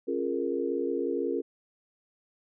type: chord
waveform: sine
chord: Bb minor seventh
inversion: first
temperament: equal with one note detuned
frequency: 273.4 / 349.2 / 415.3 / 466.2 Hz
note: Db4 / F4 / Ab4 / Bb4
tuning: -24 / 0 / 0 / 0 cents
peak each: -33 / -32 / -33 / -32 dBFS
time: 0.07-1.42 s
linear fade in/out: 20 ms
effects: none